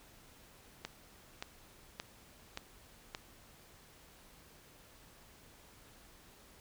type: click train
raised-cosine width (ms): 0.2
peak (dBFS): -22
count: 5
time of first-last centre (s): 0.85-3.149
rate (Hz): 1.74
effects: pink hiss -60 dBFS RMS until 6.6 s